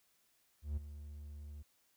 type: tone with ADSR envelope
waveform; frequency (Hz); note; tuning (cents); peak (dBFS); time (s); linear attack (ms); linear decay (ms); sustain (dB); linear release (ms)
triangle; 73.7; D2; +7; -31; 0.62-1.63; 150; 12; -13; 16
effects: white hiss -74 dBFS RMS until 1.96 s